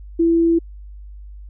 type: tone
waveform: sine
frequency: 333.8 Hz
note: E4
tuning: 22 cents sharp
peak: -12 dBFS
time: 0.19-0.59 s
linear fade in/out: 10 ms
effects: added 50 Hz sine -34 dBFS peak until 1.49 s